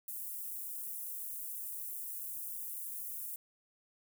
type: high-pass noise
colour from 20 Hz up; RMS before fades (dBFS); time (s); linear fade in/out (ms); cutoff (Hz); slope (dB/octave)
white; -42; 0.08-3.36; 2; 9900; 24
effects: none